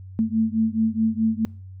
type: beating tone pair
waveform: sine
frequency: 220 / 224.7 Hz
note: A3 / A3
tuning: 0 / +37 cents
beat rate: 4.7 Hz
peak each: -22 dBFS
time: 0.19-1.45 s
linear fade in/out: 0 ms
effects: noise-tail reverb RT60 0.5 s tail -26 dB re dry + added 94 Hz sine -37 dBFS peak until 1.8 s